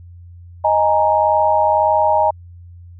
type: chord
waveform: sine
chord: D# suspended fourth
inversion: none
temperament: equal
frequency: 622.3 / 830.6 / 932.3 Hz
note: D#5 / G#5 / A#5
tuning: 0 / 0 / 0 cents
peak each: -16 dBFS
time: 0.64-2.31 s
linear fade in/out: 10 ms
effects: added 87 Hz sine -36 dBFS peak until 2.99 s